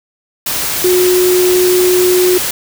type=tone in noise; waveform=sine; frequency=363.1 Hz; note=F#4; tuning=33 cents flat; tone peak=-8 dBFS; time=0.84-2.38 s; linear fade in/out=5 ms; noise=white; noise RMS=-17 dBFS; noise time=0.46-2.51 s; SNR=+6 dB; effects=none